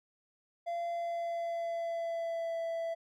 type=tone with pitch glide; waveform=triangle; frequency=685 to 664 Hz; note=F5 to E5; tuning=-34 to +12 cents; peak=-31 dBFS; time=0.66-2.95 s; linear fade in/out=20 ms; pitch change=-54 cents; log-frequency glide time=0.9-2.58 s; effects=none